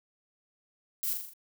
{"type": "noise with echo", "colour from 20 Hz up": "violet", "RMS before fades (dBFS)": -32, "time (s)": [1.03, 1.13], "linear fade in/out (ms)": 0, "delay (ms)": 41, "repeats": 5, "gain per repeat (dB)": -4, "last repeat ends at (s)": 1.335, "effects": []}